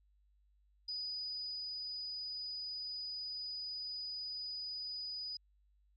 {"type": "tone with ADSR envelope", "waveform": "sine", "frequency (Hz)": 4961, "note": "D#8", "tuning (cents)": -6, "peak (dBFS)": -38, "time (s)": [0.88, 5.37], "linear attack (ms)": 7, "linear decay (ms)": 820, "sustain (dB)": -2, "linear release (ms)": 4, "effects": ["added 50 Hz sine -68 dBFS peak until 5.96 s"]}